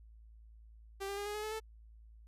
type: tone with pitch steps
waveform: sawtooth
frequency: 392 / 399.5 / 407.2 / 415.1 / 423.1 / 431.2 / 439.5 Hz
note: G4 / G4 / G#4 / G#4 / G#4 / A4 / A4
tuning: 0 / +33 / -34 / -1 / +32 / -35 / -2 cents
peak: -34 dBFS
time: 1-1.602 s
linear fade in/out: 20 ms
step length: 86 ms
effects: added 55 Hz sine -54 dBFS peak until 2.27 s + resampled to 32000 Hz